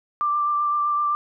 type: tone with vibrato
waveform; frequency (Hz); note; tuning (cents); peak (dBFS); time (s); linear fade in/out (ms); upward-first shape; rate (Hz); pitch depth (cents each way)
sine; 1180; D6; +8; -19; 0.21-1.15; 0; triangle; 7.8; 18
effects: none